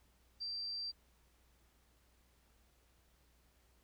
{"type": "tone", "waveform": "sine", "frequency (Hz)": 4699, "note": "D8", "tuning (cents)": 0, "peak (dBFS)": -39, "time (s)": [0.4, 0.92], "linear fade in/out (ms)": 20, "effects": ["added 60 Hz sine -70 dBFS peak until 3.83 s", "pink hiss -73 dBFS RMS until 3.83 s"]}